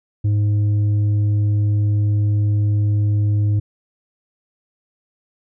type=tone with tanh clipping; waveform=triangle; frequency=103.83 Hz; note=G#2; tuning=in tune; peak=-15 dBFS; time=0.24-3.6 s; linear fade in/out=10 ms; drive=9 dB; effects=none